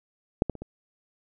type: clicks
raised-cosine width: 2 ms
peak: -6 / -14 / -27 / -23 dBFS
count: 4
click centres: 0.421 / 0.497 / 0.553 / 0.62 s
effects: none